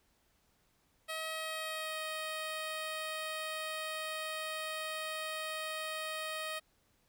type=tone with pitch glide; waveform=10% pulse; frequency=637 to 627.1 Hz; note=D#5 to D#5; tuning=+41 to +13 cents; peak=-29 dBFS; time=1.08-6.6 s; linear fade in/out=20 ms; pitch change=-28 cents; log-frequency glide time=1.29-2.03 s; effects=pink hiss -73 dBFS RMS until 7.08 s

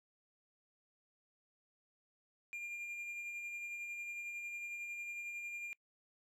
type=tone with tremolo; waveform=triangle; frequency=2400 Hz; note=D7; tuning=37 cents sharp; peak=-39 dBFS; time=2.53-5.73 s; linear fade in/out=0 ms; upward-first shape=sine; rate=11 Hz; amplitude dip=30%; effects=noise-tail reverb RT60 0.1 s tail -25 dB re dry

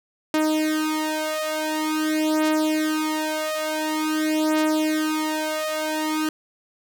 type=beating tone pair; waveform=sawtooth; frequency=310 / 310.47 Hz; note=D#4 / D#4; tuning=-6 / -4 cents; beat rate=0.47 Hz; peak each=-20 dBFS; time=0.34-6.29 s; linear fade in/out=2 ms; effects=none

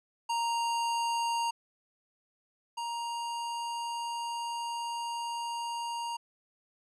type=tone pair in turn; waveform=square; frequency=932.3 / 937.7 Hz; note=A#5 / A#5; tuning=0 / +10 cents; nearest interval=unison; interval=10 cents; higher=second; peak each=-29 / -34 dBFS; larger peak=first; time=0.29-1.51 / 2.77-6.17 s; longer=second; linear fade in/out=10 ms; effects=resampled to 22050 Hz

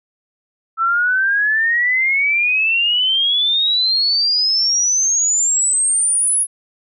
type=exponential sweep; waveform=sine; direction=up; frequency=1318.5 to 10610 Hz; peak=-13 dBFS; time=0.77-6.47 s; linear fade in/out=50 ms; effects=none

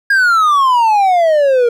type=exponential sweep; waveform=triangle; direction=down; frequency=1644 to 465.2 Hz; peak=-6 dBFS; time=0.1-1.69 s; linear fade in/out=5 ms; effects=none

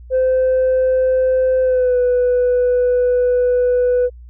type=tone with pitch glide; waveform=sine; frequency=516 to 494.7 Hz; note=C5 to B4; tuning=-24 to +3 cents; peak=-10 dBFS; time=0.1-4.1 s; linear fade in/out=50 ms; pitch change=-73 cents; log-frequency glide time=1.62-1.98 s; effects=tanh soft clip ceiling -10 dBFS + added 60 Hz sine -35 dBFS peak until 4.29 s

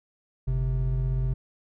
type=tone pair together; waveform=triangle; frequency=48.73 / 130.1 Hz; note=G1 / C3; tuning=-10 / -9 cents; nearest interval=octave + perfect fourth; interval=1701 cents; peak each=-24 dBFS; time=0.47-1.34 s; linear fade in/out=10 ms; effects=none

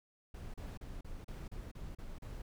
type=noise bursts; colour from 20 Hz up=brown; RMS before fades=-45 dBFS; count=9; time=0.34-2.42 s; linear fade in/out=5 ms; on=200 ms; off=35 ms; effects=none

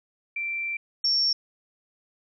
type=tone pair in turn; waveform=sine; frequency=2349 / 5472 Hz; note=D7 / F8; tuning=0 / -36 cents; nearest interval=octave + minor third; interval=1464 cents; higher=second; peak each=-27 / -20 dBFS; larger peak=second; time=0.36-0.77 / 1.04-1.33 s; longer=first; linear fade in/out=5 ms; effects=none

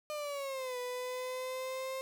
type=linear two-way sweep; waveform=35% pulse; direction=down then up; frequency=607 to 493.9 to 529 Hz; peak=-35 dBFS; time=0.1-2.01 s; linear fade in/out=0 ms; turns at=0.78 s; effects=none

